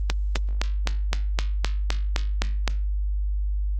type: click train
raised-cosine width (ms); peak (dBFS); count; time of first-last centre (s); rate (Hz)
0.2; -5; 11; 0.1-2.677; 3.88
effects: added 50 Hz sine -22 dBFS peak until 3.79 s + Opus 32 kbps